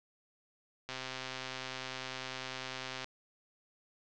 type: click train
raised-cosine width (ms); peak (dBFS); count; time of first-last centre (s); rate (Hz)
0.2; -22; 281; 0.89-3.044; 130
effects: low-pass 6000 Hz 12 dB/octave